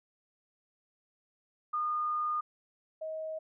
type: tone pair in turn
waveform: sine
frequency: 1221 / 632.4 Hz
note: D#6 / D#5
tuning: -33 / +28 cents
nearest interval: major seventh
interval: 1139 cents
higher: first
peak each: -29 / -35 dBFS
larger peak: first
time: 1.73-2.41 / 3.01-3.39 s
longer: first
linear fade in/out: 10 ms
effects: none